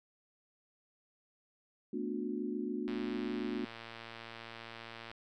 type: chord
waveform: sine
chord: B minor seventh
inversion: third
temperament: equal with one note detuned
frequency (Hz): 220 / 246.9 / 293.7 / 362.8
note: A3 / B3 / D4 / F#4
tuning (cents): 0 / 0 / 0 / -34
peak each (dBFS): -40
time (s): 1.93-3.65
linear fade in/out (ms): 5
type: click train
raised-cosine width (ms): 0.3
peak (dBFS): -30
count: 258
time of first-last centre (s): 2.88-5.115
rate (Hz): 115
effects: none